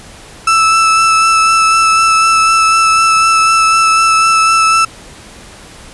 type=tone with vibrato; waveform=35% pulse; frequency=1318.5 Hz; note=E6; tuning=in tune; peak=-5 dBFS; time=0.47-4.85 s; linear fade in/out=5 ms; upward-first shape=sine; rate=4 Hz; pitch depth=12 cents each way; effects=pink hiss -35 dBFS RMS until 5.93 s + resampled to 24000 Hz